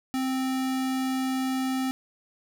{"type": "tone", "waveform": "square", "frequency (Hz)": 261.6, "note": "C4", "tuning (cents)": 0, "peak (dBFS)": -26, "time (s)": [0.14, 1.91], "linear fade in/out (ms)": 0, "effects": []}